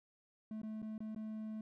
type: tone with dropouts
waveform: triangle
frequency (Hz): 217.2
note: A3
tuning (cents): -22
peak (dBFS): -39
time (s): 0.51-1.61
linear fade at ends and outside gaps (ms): 2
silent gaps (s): 0.617-0.632 / 0.819-0.826 / 0.98-1.004 / 1.148-1.161
effects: none